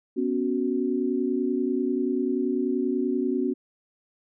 sine chord, B suspended second, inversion none, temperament equal, 246.9 / 277.2 / 370 Hz, B3 / C#4 / F#4, 0 / 0 / 0 cents, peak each -27 dBFS, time 0.16-3.54 s, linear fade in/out 20 ms, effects none

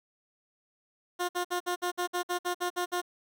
15% pulse tone bursts, 355.7 Hz, F4, 32 cents sharp, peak -22 dBFS, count 12, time 1.19-3.017 s, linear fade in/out 20 ms, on 100 ms, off 57 ms, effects none

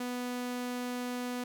sawtooth tone, 246.9 Hz, B3, in tune, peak -30 dBFS, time 0-1.44 s, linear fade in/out 5 ms, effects none

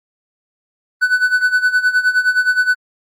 triangle tone with tremolo, 1496 Hz, F#6, 19 cents sharp, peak -7 dBFS, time 1.01-2.75 s, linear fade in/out 20 ms, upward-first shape sine, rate 9.6 Hz, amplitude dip 80%, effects Opus 32 kbps

